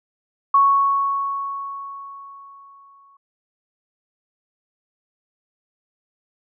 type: tone with exponential decay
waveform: sine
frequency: 1108.7 Hz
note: C#6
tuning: in tune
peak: -10 dBFS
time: 0.54-3.17 s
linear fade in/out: 5 ms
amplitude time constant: 570 ms
effects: none